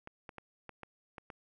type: clicks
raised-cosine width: 0.5 ms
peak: -30 dBFS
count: 7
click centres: 0.074 / 0.292 / 0.383 / 0.693 / 0.833 / 1.182 / 1.302 s
effects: none